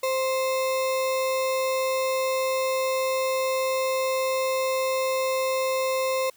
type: tone with sample-and-hold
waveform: sine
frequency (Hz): 523.3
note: C5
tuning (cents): 0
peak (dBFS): -22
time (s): 0.03-6.3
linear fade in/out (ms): 5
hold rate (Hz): 1575
effects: white hiss -58 dBFS RMS until 6.36 s